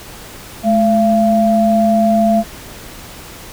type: tone pair together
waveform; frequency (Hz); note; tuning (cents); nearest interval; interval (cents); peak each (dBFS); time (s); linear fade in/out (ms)
sine; 214.4 / 680.7; A3 / F5; -45 / -45; octave + minor sixth; 2000; -12; 0.63-2.44; 50
effects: pink hiss -34 dBFS RMS until 3.52 s